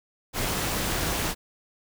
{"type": "noise with amplitude modulation", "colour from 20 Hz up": "pink", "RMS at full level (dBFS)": -25, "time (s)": [0.33, 1.35], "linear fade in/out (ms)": 50, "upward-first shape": "sine", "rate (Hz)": 279, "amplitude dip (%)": 55, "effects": []}